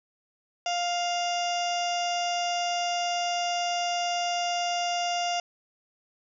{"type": "harmonic tone", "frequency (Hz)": 701, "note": "F5", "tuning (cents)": 6, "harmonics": [1, 2, 3, 4, 5, 7, 8, 9, 10], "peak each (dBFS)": [-27, -40, -40, -33, -42, -40, -39, -43, -48], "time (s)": [0.66, 5.4], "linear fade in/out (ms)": 2, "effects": []}